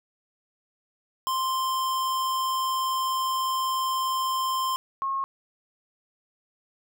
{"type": "tone pair in turn", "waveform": ["square", "sine"], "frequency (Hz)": [1046.5, 1084], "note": ["C6", "C#6"], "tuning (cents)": [0, -39], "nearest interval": "minor second", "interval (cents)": 61, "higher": "second", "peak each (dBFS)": -25, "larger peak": "neither", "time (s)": [[1.27, 4.76], [5.02, 5.24]], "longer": "first", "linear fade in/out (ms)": 0, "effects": []}